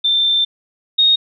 sine tone pair in turn, 3568 / 3725 Hz, A7 / A#7, +23 / -2 cents, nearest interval minor second, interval 75 cents, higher second, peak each -12 / -9 dBFS, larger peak second, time 0.04-0.45 / 0.98-1.16 s, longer first, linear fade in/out 10 ms, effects none

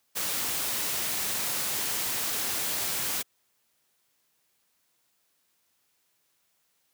white noise, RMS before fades -30 dBFS, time 0.15-3.23 s, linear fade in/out 20 ms, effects white hiss -72 dBFS RMS until 6.93 s + high-pass 80 Hz 12 dB/octave

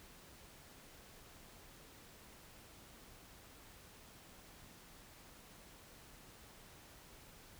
silence, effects pink hiss -59 dBFS RMS until 7.59 s

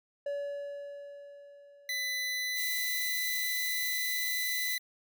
triangle tone with exponential decay, 570 Hz, C#5, 48 cents sharp, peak -29 dBFS, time 0.26-2.93 s, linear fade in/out 5 ms, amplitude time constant 580 ms
25% pulse tone, 2000 Hz, B6, 21 cents sharp, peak -28 dBFS, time 1.89-4.78 s, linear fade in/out 2 ms
violet noise, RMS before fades -37 dBFS, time 2.54-4.79 s, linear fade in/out 50 ms
effects none

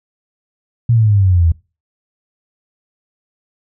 sine exponential sweep, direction down, 120.5 to 80 Hz, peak -8 dBFS, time 0.89-1.52 s, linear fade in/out 5 ms, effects noise-tail reverb RT60 0.3 s tail -23 dB re dry

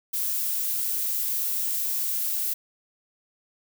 violet noise, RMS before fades -27 dBFS, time 0.13-2.54 s, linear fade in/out 10 ms, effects none

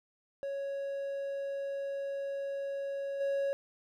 triangle tone with level steps, 554.4 Hz, C#5, in tune, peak -32 / -27 dBFS, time 0.43-3.53 s, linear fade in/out 0 ms, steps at 3.2 s, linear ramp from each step 10 ms, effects none

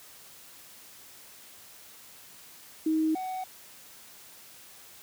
sine / triangle tone pair in turn, 315.7 / 747.2 Hz, D#4 / F#5, +25 / +17 cents, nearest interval octave + minor third, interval 1492 cents, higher second, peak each -23 / -30 dBFS, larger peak first, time 2.86-3.15 / 3.15-3.44 s, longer neither, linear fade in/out 5 ms, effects white hiss -51 dBFS RMS until 5.02 s + high-pass 60 Hz 12 dB/octave

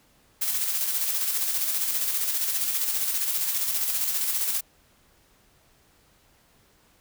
blue noise with tremolo, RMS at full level -25 dBFS, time 0.41-4.61 s, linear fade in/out 10 ms, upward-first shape square, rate 15 Hz, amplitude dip 35%, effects pink hiss -61 dBFS RMS until 7 s

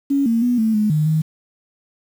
sine tone with pitch steps, 278.7 / 229.2 / 244.4 / 221.4 / 212.2 / 152.9 / 157 Hz, C#4 / A#3 / B3 / A3 / G#3 / D#3 / D#3, +9 / -29 / -18 / +11 / +38 / -30 / +16 cents, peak -14 dBFS, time 0.1-1.22 s, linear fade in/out 10 ms, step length 160 ms, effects 7-bit

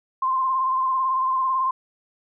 sine tone with vibrato, 1046.5 Hz, C6, in tune, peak -19 dBFS, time 0.22-1.71 s, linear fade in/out 5 ms, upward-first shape sine, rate 18 Hz, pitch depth 35 cents each way, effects none

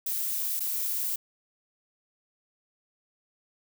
violet noise with dropouts, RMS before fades -30 dBFS, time 0.06-1.16 s, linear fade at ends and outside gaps 5 ms, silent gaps 0.596-0.603 s, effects none

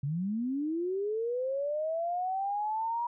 sine linear sweep, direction up, 132.7 to 960 Hz, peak -29 dBFS, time 0.03-3.07 s, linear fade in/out 5 ms, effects none

